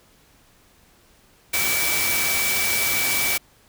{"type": "tone in noise", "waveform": "sine", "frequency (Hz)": 2300, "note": "D7", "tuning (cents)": -37, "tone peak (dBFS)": -24, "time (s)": [1.53, 3.38], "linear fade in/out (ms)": 10, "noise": "white", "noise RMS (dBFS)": -23, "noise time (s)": [1.53, 3.38], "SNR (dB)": -4, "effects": ["pink hiss -56 dBFS RMS until 3.68 s"]}